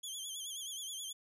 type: tone with vibrato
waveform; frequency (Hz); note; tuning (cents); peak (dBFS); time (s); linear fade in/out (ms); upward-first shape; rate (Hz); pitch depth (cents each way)
20% pulse; 3264; G#7; -31; -35; 0.03-1.13; 10; sine; 9.4; 93
effects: none